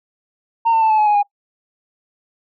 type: tone with pitch steps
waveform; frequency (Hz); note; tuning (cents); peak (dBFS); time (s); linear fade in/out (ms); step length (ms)
sine; 917 / 899.7 / 882.7 / 866 / 849.7 / 833.6 / 817.9; A#5 / A5 / A5 / A5 / G#5 / G#5 / G#5; -29 / +38 / +5 / -28 / +39 / +6 / -27; -9; 0.65-1.231; 20; 83
effects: noise-tail reverb RT60 0.1 s tail -22 dB re dry + tanh soft clip ceiling -10 dBFS